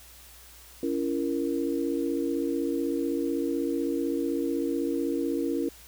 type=chord; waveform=sine; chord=A# diminished; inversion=first; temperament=just; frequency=279.7 / 335.6 / 466.2 Hz; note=C#4 / E4 / A#4; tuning=+16 / +31 / 0 cents; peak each=-29 / -29 / -32 dBFS; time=0.83-5.69 s; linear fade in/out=2 ms; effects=added 60 Hz sine -54 dBFS peak until 5.87 s + white hiss -51 dBFS RMS until 5.87 s